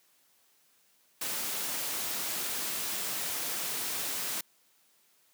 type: noise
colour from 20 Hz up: white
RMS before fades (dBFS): -34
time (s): 1.21-4.41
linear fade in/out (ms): 5
effects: white hiss -67 dBFS RMS until 5.33 s + high-pass 150 Hz 12 dB/octave